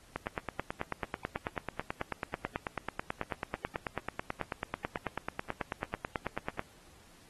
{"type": "click train", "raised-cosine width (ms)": 0.5, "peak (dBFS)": -18, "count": 60, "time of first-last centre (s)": [0.16, 6.594], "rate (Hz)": 9.17, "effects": ["pink hiss -60 dBFS RMS until 7.29 s", "AAC 32 kbps"]}